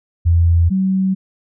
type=tone pair in turn; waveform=sine; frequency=84.6 / 189.92 Hz; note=E2 / F#3; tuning=+45 / +45 cents; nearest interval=octave + major second; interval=1400 cents; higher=second; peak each=-9 / -13 dBFS; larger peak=first; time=0.25-0.7 / 0.7-1.15 s; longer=neither; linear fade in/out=20 ms; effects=none